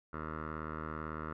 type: tone with low-pass filter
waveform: 10% pulse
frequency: 78 Hz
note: D#2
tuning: 5 cents sharp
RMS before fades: -41 dBFS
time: 0.13-1.33 s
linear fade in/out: 5 ms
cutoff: 1400 Hz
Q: 5.9
effects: none